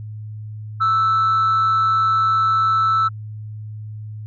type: tone with amplitude modulation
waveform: sine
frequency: 1318.5 Hz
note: E6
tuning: in tune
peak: -10 dBFS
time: 0.8-3.09 s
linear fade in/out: 20 ms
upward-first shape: sine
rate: 195 Hz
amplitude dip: 45%
effects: tanh soft clip ceiling -12 dBFS + added 107 Hz sine -29 dBFS peak until 4.26 s